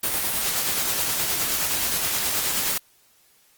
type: noise with tremolo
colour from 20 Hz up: white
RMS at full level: -23 dBFS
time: 0.03-2.78 s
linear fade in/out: 5 ms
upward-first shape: sine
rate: 9.5 Hz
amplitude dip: 30%
effects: white hiss -59 dBFS RMS until 3.57 s + Opus 32 kbps